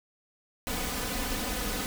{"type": "noise with comb filter", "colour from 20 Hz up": "pink", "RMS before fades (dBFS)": -32, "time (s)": [0.67, 1.86], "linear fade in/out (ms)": 0, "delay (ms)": 4, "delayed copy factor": 0.75, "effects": []}